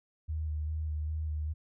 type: tone with vibrato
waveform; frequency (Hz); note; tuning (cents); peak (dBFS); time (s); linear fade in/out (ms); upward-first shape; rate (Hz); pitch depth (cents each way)
sine; 77.2; D#2; -13; -31; 0.28-1.54; 20; square; 2.5; 21
effects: none